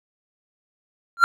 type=tone with exponential growth; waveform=triangle; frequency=1379 Hz; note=F6; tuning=22 cents flat; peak=-3 dBFS; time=1.17-1.24 s; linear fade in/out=0 ms; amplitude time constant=15 ms; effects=none